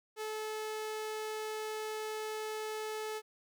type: tone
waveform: sawtooth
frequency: 432.6 Hz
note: A4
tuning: 29 cents flat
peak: -33 dBFS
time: 0.16-3.22 s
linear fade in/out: 50 ms
effects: none